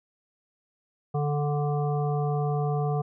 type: harmonic tone with a mistuned harmonic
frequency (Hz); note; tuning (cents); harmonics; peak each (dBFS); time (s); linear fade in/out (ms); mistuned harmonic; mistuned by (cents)
146.3; D3; -6; 1 / 3 / 5 / 7 / 8; -25 / -31 / -32 / -44 / -40; 1.14-3.02; 10; 7; +31
effects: none